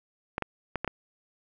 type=clicks; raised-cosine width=0.5 ms; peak=-14 dBFS; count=5; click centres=0.381 / 0.423 / 0.757 / 0.846 / 0.877 s; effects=none